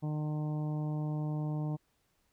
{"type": "harmonic tone", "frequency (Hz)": 151.6, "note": "D#3", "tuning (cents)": -45, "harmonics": [1, 2, 3, 4, 5, 6, 7], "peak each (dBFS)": [-32, -40, -50, -48, -50, -52, -57], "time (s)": [0.02, 1.77], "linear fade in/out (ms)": 20, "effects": ["pink hiss -75 dBFS RMS until 2.32 s"]}